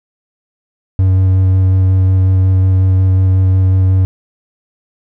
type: tone with vibrato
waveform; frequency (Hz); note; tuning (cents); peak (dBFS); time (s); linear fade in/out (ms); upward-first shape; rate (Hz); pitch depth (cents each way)
triangle; 94; F#2; +28; -5; 0.99-4.05; 0; square; 5.5; 8
effects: none